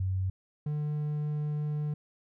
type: tone pair in turn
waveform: sine / triangle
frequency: 94.2 / 149.53 Hz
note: F#2 / D3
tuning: +32 / +32 cents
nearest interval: minor sixth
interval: 800 cents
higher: second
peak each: -27 dBFS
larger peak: neither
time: 0-0.3 / 0.66-1.94 s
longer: second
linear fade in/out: 5 ms
effects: none